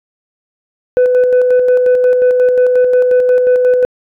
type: tone with tremolo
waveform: sine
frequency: 500 Hz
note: B4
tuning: 21 cents sharp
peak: -3 dBFS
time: 0.97-3.85 s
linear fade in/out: 0 ms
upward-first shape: square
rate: 5.6 Hz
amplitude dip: 40%
effects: tanh soft clip ceiling -5 dBFS

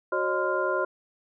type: tone cluster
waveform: sine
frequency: 370.5 / 539 / 610 / 1031 / 1402 Hz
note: F#4 / C#5 / D#5 / C6 / F6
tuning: +2 / -49 / -34 / -26 / +6 cents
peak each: -30 dBFS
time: 0.12-0.85 s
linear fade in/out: 5 ms
effects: none

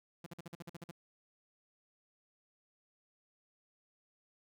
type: tone bursts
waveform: sawtooth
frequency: 170.2 Hz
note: F3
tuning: 44 cents flat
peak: -40 dBFS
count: 10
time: 0.24-0.912 s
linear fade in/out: 5 ms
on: 24 ms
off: 48 ms
effects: none

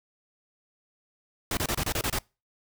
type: noise bursts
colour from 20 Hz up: pink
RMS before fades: -28 dBFS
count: 8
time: 1.51-2.187 s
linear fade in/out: 2 ms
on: 61 ms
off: 27 ms
effects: noise-tail reverb RT60 0.3 s tail -26 dB re dry

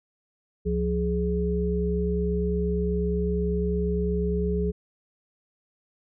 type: tone cluster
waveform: sine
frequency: 68.4 / 176.8 / 419.5 Hz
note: C#2 / F3 / G#4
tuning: -23 / +22 / +17 cents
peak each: -27 dBFS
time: 0.65-4.72 s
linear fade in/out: 20 ms
effects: none

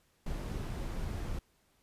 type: noise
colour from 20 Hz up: brown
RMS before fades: -37 dBFS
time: 0.26-1.39 s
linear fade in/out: 5 ms
effects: pink hiss -71 dBFS RMS until 1.82 s + resampled to 32000 Hz

